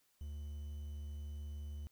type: tone with quantisation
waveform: triangle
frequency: 73.42 Hz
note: D2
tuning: in tune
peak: -40 dBFS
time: 0.21-1.87 s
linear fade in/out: 0 ms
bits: 11
effects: white hiss -75 dBFS RMS until 1.91 s